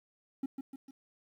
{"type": "tone with echo", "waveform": "triangle", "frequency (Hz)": 270, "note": "C#4", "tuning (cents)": -45, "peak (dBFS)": -28, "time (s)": [0.43, 0.46], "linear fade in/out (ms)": 5, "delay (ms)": 150, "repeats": 3, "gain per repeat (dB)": -6, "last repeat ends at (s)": 0.91, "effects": ["tanh soft clip ceiling -26 dBFS", "11-bit"]}